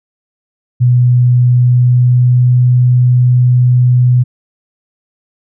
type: tone with pitch glide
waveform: sine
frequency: 123.47 to 124.4 Hz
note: B2 to B2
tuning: 0 to +13 cents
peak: -5 dBFS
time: 0.8-4.24 s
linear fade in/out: 20 ms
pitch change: +13 cents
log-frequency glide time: 1.5-2.56 s
effects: none